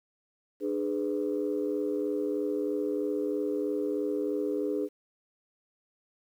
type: chord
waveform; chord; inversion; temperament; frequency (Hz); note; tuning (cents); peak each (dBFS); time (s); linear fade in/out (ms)
sine; G# diminished; second; just; 299 / 415.3 / 498.4; D4 / G#4 / B4; +31 / 0 / +16; -31 / -30 / -34; 0.6-4.89; 50
effects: tanh soft clip ceiling -19 dBFS + 10-bit